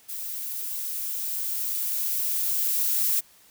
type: noise with level ramp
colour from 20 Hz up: violet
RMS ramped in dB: -34 to -23 dBFS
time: 0.08-3.21 s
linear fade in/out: 20 ms
effects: white hiss -56 dBFS RMS until 3.5 s